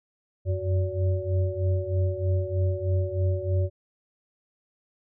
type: tone cluster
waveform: sine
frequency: 90.6 / 93.8 / 370.3 / 572 Hz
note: F#2 / F#2 / F#4 / D5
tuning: -36 / +24 / +1 / -46 cents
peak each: -26 / -26 / -34 / -33 dBFS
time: 0.45-3.7 s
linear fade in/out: 50 ms
effects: none